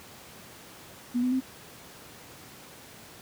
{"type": "tone with pitch steps", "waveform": "sine", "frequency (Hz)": [243.5, 251.8, 260.4], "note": ["B3", "B3", "C4"], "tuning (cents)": [-24, 34, -8], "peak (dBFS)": -23, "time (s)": [1.14, 1.407], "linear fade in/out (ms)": 20, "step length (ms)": 89, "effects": ["pink hiss -48 dBFS RMS until 3.21 s", "high-pass 100 Hz 12 dB/octave"]}